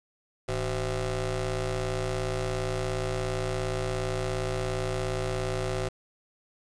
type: ring-modulated tone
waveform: 20% pulse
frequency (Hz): 135.8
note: C#3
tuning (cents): -35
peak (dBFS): -20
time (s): 0.48-5.89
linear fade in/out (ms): 10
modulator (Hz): 243
effects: resampled to 22050 Hz + 8-bit